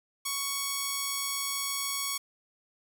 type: tone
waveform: 5% pulse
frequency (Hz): 1113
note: C#6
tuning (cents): +7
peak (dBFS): -18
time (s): 0.25-2.18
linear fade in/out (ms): 10
effects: none